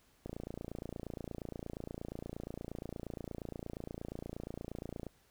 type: click train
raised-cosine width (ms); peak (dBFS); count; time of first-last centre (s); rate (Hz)
2; -28; 138; 0.26-5.067; 28.5
effects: pink hiss -69 dBFS RMS until 5.3 s